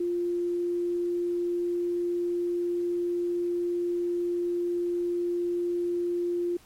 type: tone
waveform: sine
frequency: 349.2 Hz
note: F4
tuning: in tune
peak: -25 dBFS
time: 0-6.57 s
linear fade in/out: 5 ms
effects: pink hiss -57 dBFS RMS until 6.65 s + MP3 64 kbps